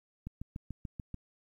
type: click train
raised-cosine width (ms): 5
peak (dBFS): -27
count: 7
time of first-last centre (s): 0.27-1.143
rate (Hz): 6.87
effects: 11-bit